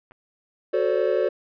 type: clicks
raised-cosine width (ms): 0.5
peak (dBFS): -33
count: 2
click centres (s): 0.111 / 0.119
type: chord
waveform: triangle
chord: D dominant seventh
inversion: first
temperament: equal with one note detuned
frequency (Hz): 370 / 440 / 523.3 / 575.6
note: F#4 / A4 / C5 / D5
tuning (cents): 0 / 0 / 0 / -35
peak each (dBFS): -23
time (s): 0.73-1.29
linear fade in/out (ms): 10
effects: resampled to 11025 Hz